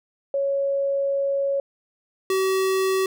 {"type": "tone pair in turn", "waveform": ["sine", "square"], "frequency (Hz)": [554.4, 380.9], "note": ["C#5", "G4"], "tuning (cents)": [0, -50], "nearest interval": "tritone", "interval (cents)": 650, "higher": "first", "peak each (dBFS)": -20, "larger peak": "neither", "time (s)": [[0.34, 1.6], [2.3, 3.06]], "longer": "first", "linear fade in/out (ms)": 2, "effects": []}